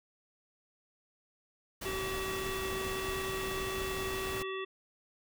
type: noise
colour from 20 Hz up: pink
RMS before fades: -40 dBFS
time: 1.81-4.43 s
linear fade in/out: 10 ms
type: harmonic tone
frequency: 381.9 Hz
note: G4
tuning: 45 cents flat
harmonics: 1 / 3 / 5 / 7 / 9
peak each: -37 / -42 / -44 / -45 / -47 dBFS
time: 1.85-4.65 s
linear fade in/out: 10 ms
effects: none